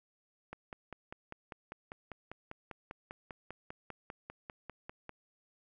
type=click train; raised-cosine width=0.5 ms; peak=-28 dBFS; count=24; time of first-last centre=0.53-5.093 s; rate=5.04 Hz; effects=none